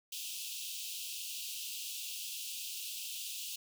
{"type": "high-pass noise", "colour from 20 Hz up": "pink", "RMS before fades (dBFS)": -42, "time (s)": [0.12, 3.56], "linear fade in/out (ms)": 5, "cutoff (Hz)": 2600, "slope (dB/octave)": 96, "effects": []}